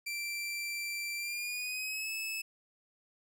sawtooth tone with pitch glide, 2349 to 2606 Hz, D7 to E7, 0 to -20 cents, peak -32 dBFS, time 0.06-2.42 s, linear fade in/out 10 ms, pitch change +180 cents, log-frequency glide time 1.16-2.11 s, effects none

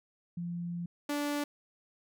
sine / sawtooth tone pair in turn, 172.8 / 290.9 Hz, F3 / D4, -18 / -16 cents, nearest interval major sixth, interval 902 cents, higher second, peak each -34 / -27 dBFS, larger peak second, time 0.37-0.86 / 1.09-1.44 s, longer first, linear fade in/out 5 ms, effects none

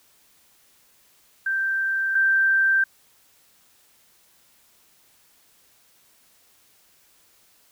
sine tone pair in turn, 1568 / 1568 Hz, G6 / G6, 0 / 0 cents, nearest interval unison, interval 0 cents, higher neither, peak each -21 / -16 dBFS, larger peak second, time 1.46-2.15 / 2.15-2.84 s, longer neither, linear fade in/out 5 ms, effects white hiss -59 dBFS RMS until 7.71 s

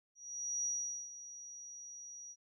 sine tone with ADSR envelope, 5780 Hz, F#8, 41 cents flat, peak -33 dBFS, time 0.15-2.36 s, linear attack 500 ms, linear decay 440 ms, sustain -14 dB, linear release 50 ms, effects none

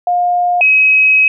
sine tone pair in turn, 710 / 2546 Hz, F5 / D#7, +28 / +39 cents, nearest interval octave + minor seventh, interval 2211 cents, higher second, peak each -10 / -6 dBFS, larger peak second, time 0.07-0.61 / 0.61-1.28 s, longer second, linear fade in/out 2 ms, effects none

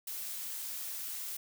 blue noise, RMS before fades -40 dBFS, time 0.07-1.37 s, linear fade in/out 5 ms, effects none

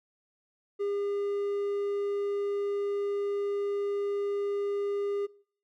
triangle tone, 404.3 Hz, G#4, 46 cents flat, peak -26 dBFS, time 0.79-5.27 s, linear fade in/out 20 ms, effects noise-tail reverb RT60 0.5 s tail -21 dB re dry

